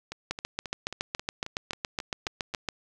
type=two click trains; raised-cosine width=0.2 ms; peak=-12 / -19 dBFS; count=18 / 10; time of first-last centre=0.31-2.688 / 0.12-2.539 s; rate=7.15 / 3.72 Hz; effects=none